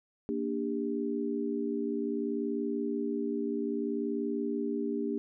sine chord, G minor, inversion first, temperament equal with one note detuned, 233.1 / 293.7 / 399.3 Hz, Bb3 / D4 / G4, 0 / 0 / +32 cents, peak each -34 dBFS, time 0.29-5.18 s, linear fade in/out 0 ms, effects none

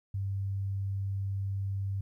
sine tone, 98 Hz, G2, in tune, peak -30 dBFS, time 0.14-2.01 s, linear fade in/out 5 ms, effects 12-bit

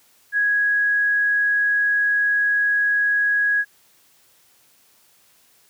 sine tone, 1661.2 Hz, G#6, in tune, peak -16 dBFS, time 0.32-3.65 s, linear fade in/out 50 ms, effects white hiss -57 dBFS RMS until 5.69 s + high-pass 60 Hz 12 dB/octave

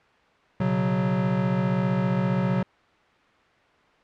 square chord, B suspended second, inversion none, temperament equal, 123.47 / 138.59 / 185 Hz, B2 / C#3 / F#3, 0 / 0 / 0 cents, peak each -29 / -29 / -24 dBFS, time 0.6-2.63 s, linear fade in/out 5 ms, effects white hiss -58 dBFS RMS until 4.03 s + low-pass 2000 Hz 12 dB/octave

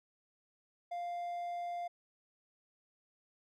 triangle tone, 698.5 Hz, F5, in tune, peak -35 dBFS, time 0.91-1.88 s, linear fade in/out 10 ms, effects none

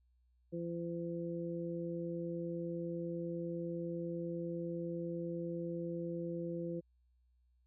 harmonic tone, 170 Hz, F3, 46 cents flat, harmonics 1 / 2 / 3, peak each -41 / -41 / -43 dBFS, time 0.52-6.81 s, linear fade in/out 20 ms, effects added 61 Hz sine -69 dBFS peak until 7.66 s

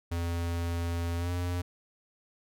square tone with pitch glide, 85.2 to 88.41 Hz, F2 to F2, -42 to +22 cents, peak -30 dBFS, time 0.11-1.62 s, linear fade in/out 10 ms, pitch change +64 cents, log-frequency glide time 1.17-1.31 s, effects none

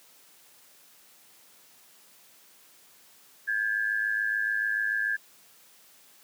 sine tone pair together, 1602.1 / 1709 Hz, G6 / G#6, +37 / +49 cents, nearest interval minor second, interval 112 cents, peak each -28 dBFS, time 3.47-5.17 s, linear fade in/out 20 ms, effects white hiss -57 dBFS RMS until 6.23 s + high-pass 150 Hz 12 dB/octave

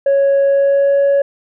sine tone with pitch glide, 554 to 559.5 Hz, C#5 to C#5, -1 to +16 cents, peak -7 dBFS, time 0.06-1.22 s, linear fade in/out 5 ms, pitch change +17 cents, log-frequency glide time 0.44-0.98 s, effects tanh soft clip ceiling -8 dBFS

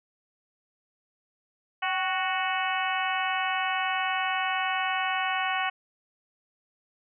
harmonic tone with a mistuned harmonic, 370 Hz, F#4, in tune, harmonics 2 / 3 / 4 / 5 / 6 / 7 / 8, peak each -30 / -32 / -33 / -34 / -35 / -35 / -36 dBFS, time 1.82-5.7 s, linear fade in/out 10 ms, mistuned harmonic 2, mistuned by +49 cents, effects none

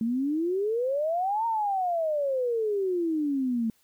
sine exponential two-way sweep, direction up then down, 220 to 932.3 to 220 Hz, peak -24 dBFS, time 0.01-3.7 s, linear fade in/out 2 ms, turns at 1.46 s, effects white hiss -66 dBFS RMS until 3.83 s

